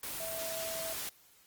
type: tone in noise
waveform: sine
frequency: 654 Hz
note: E5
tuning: 14 cents flat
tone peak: -39 dBFS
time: 0.2-0.93 s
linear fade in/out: 2 ms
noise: white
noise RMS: -39 dBFS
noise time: 0.03-1.09 s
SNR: -3 dB
effects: white hiss -63 dBFS RMS until 1.46 s + Opus 24 kbps